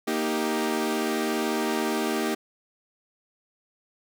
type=chord; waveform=sawtooth; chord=Eb major; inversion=second; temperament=equal; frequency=233.1 / 311.1 / 392 Hz; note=Bb3 / Eb4 / G4; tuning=0 / 0 / 0 cents; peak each=-25 dBFS; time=0.07-2.35 s; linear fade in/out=10 ms; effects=none